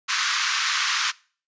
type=band-pass noise; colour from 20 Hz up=pink; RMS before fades=-24 dBFS; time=0.08-1.12 s; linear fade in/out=20 ms; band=1100 to 6700 Hz; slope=48 dB/octave; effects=noise-tail reverb RT60 0.4 s tail -22 dB re dry + resampled to 16000 Hz